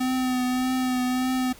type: tone with vibrato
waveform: square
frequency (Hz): 254.3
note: C4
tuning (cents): -49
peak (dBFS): -23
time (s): 0-1.53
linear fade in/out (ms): 10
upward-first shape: triangle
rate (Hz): 1.7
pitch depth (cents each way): 27
effects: added 50 Hz sine -56 dBFS peak until 1.59 s + pink hiss -48 dBFS RMS until 1.59 s